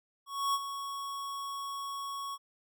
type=tone with ADSR envelope; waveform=square; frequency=1110 Hz; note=C#6; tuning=2 cents sharp; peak=-27 dBFS; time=0.26-2.38 s; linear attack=280 ms; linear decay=43 ms; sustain=-10 dB; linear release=44 ms; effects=none